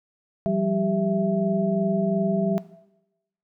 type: tone cluster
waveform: sine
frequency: 171.2 / 194 / 393.6 / 661 Hz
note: F3 / G3 / G4 / E5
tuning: -34 / -18 / +7 / +5 cents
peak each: -30 / -24 / -29 / -24 dBFS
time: 0.46-2.58 s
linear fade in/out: 0 ms
effects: noise-tail reverb RT60 0.9 s tail -17 dB re dry